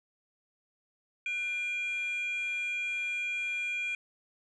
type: tone with frequency modulation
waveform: sine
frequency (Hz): 2400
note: D7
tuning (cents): +37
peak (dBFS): -29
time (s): 1.26-3.95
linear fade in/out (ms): 2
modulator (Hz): 902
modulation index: 0.31
effects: tanh soft clip ceiling -28 dBFS